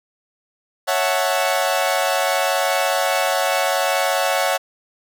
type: chord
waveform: sawtooth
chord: F# minor seventh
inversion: second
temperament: equal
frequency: 554.4 / 659.3 / 740 / 880 Hz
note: C#5 / E5 / F#5 / A5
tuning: 0 / 0 / 0 / 0 cents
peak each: -18 / -19 / -18 / -23 dBFS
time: 0.87-4.58 s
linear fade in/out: 20 ms
effects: none